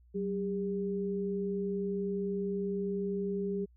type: tone pair together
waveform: sine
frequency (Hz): 189.8 / 402.2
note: F#3 / G4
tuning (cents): +44 / +44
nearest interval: octave + minor second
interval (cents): 1300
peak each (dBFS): -34 / -33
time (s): 0.14-3.66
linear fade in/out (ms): 20
effects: added 60 Hz sine -58 dBFS peak until 3.76 s